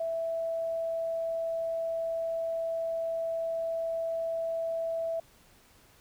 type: tone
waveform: sine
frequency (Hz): 659.3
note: E5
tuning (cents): 0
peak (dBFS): -29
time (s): 0-5.2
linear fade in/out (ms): 5
effects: pink hiss -60 dBFS RMS until 6 s